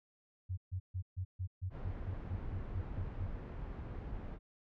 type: tone bursts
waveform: sine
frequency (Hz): 92.5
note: F#2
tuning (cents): 0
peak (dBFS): -35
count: 13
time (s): 0.49-3.275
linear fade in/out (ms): 20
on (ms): 85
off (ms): 140
type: noise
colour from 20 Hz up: brown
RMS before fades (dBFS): -43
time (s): 1.7-4.39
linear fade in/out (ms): 50
effects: low-pass 2000 Hz 12 dB/octave